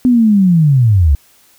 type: linear sweep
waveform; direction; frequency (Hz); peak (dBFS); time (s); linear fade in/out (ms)
sine; down; 255.5 to 65.41; -6; 0.05-1.15; 0
effects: white hiss -49 dBFS RMS until 1.58 s